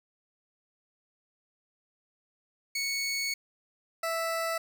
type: tone pair in turn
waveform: 20% pulse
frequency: 2217 / 659.1 Hz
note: C#7 / E5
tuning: 0 / 0 cents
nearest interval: octave + major sixth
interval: 2100 cents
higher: first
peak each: -24 dBFS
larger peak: neither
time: 2.75-3.34 / 4.03-4.58 s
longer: first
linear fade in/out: 5 ms
effects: 11-bit